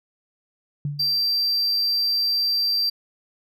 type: tone with exponential decay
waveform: sine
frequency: 144.9 Hz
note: D3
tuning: 23 cents flat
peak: -21 dBFS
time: 0.85-1.27 s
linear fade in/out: 2 ms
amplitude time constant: 90 ms
type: tone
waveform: triangle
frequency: 4701 Hz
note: D8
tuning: 1 cent sharp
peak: -18 dBFS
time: 0.99-2.9 s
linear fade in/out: 10 ms
effects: none

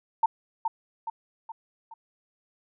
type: tone with echo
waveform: sine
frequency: 904 Hz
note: A5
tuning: 47 cents sharp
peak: -17 dBFS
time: 0.23-0.26 s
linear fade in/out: 5 ms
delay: 420 ms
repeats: 4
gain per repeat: -6 dB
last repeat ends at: 1.94 s
effects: none

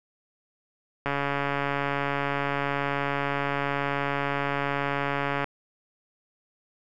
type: click train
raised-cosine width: 0.5 ms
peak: -12 dBFS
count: 619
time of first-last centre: 1.06-5.443 s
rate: 141 Hz
effects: none

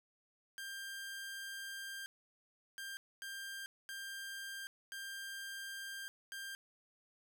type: tone bursts at uneven times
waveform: sawtooth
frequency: 1591 Hz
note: G6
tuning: 25 cents sharp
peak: -40 dBFS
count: 6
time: 0.58-2.06 / 2.78-2.97 / 3.22-3.66 / 3.89-4.67 / 4.92-6.08 / 6.32-6.55 s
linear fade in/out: 0 ms
effects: none

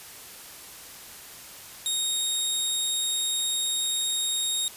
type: tone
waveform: 20% pulse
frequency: 3735 Hz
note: A#7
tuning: 3 cents sharp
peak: -19 dBFS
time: 1.86-4.68 s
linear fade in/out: 0 ms
effects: white hiss -44 dBFS RMS until 4.76 s + resampled to 32000 Hz

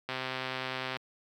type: click train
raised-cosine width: 0.3 ms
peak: -18 dBFS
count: 115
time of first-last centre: 0.09-0.967 s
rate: 130 Hz
effects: high-pass 100 Hz 12 dB/octave + 10-bit

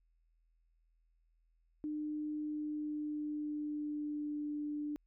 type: tone with pitch glide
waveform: sine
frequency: 302 to 296.3 Hz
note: D4 to D4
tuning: +48 to +15 cents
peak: -36 dBFS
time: 1.84-4.96 s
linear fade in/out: 0 ms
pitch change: -33 cents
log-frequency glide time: 2.35-4.44 s
effects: added 41 Hz sine -70 dBFS peak until 5.06 s

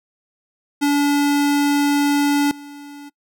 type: tone with level steps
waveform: square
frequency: 287.4 Hz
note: D4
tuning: 37 cents flat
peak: -15 / -35 dBFS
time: 0.81-3.1 s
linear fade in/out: 20 ms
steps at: 2.51 s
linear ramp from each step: 2 ms
effects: noise-tail reverb RT60 0.1 s tail -24 dB re dry

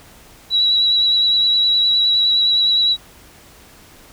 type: tone with vibrato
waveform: sine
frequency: 3907 Hz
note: B7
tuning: 19 cents flat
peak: -12 dBFS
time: 0.5-2.97 s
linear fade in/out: 50 ms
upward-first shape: triangle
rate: 9.7 Hz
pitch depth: 22 cents each way
effects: pink hiss -45 dBFS RMS until 4.12 s

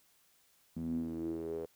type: tone with band-pass filter sweep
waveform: sawtooth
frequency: 81.8 Hz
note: E2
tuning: 13 cents flat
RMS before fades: -38 dBFS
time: 0.76-1.66 s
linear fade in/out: 10 ms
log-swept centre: 210 to 460 Hz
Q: 8.3
effects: white hiss -69 dBFS RMS until 1.75 s

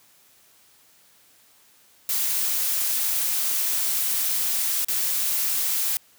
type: noise with dropouts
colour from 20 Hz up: blue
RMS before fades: -24 dBFS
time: 2.09-5.97 s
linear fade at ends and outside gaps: 1 ms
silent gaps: 4.847-4.884 s
effects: white hiss -57 dBFS RMS until 6.18 s + high-pass 60 Hz 12 dB/octave

